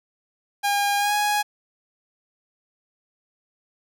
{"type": "tone with pitch glide", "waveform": "sawtooth", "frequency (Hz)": [810, 830.9], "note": ["G#5", "G#5"], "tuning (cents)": [-43, 1], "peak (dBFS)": -16, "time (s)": [0.63, 1.43], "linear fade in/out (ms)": 20, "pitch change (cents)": 44, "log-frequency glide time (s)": [0.98, 1.13], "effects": []}